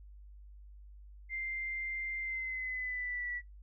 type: tone with pitch glide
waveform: sine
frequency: 2093 to 1952.8 Hz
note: C7 to B6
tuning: 0 to -20 cents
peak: -35 dBFS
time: 1.29-3.42 s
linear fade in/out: 50 ms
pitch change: -120 cents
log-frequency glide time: 2.2-3.3 s
effects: noise-tail reverb RT60 0.2 s tail -24 dB re dry + added 50 Hz sine -50 dBFS peak until 3.62 s